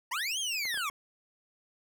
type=linear two-way sweep; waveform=25% pulse; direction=up then down; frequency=866 to 3300 to 1058 Hz; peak=-27 dBFS; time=0.11-0.9 s; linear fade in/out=10 ms; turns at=0.39 s
type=clicks; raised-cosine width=0.5 ms; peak=-31 dBFS; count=4; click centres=0.654 / 0.743 / 0.775 / 0.899 s
effects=none